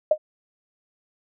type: tone with exponential decay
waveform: sine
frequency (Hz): 615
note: D#5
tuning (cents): -20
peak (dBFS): -10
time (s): 0.11-0.18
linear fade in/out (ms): 5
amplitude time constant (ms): 15
effects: none